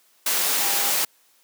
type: tone in noise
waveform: sine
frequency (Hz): 802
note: G5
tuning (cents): +39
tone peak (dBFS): -32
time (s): 0.61-0.91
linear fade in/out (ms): 5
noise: white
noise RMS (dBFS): -22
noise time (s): 0.26-1.05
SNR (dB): -13
effects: white hiss -60 dBFS RMS until 1.43 s + high-pass 300 Hz 12 dB/octave